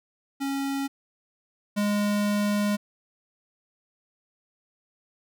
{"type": "tone pair in turn", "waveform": "square", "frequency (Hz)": [275.3, 206.2], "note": ["C#4", "G#3"], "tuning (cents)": [-12, -12], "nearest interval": "perfect fourth", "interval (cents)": 500, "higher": "first", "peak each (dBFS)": [-27, -23], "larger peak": "second", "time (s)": [[0.4, 0.88], [1.76, 2.77]], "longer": "second", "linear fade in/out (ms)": 20, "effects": []}